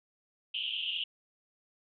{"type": "band-pass noise", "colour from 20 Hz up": "white", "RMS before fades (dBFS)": -35, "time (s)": [0.54, 1.04], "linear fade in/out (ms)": 5, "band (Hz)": [2800, 3200], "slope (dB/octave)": 96, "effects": []}